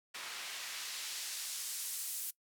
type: noise with band-pass filter sweep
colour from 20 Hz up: white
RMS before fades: -42 dBFS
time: 0.14-2.31 s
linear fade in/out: 10 ms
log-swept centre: 1800 to 12000 Hz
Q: 0.7
effects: noise-tail reverb RT60 0.1 s tail -21 dB re dry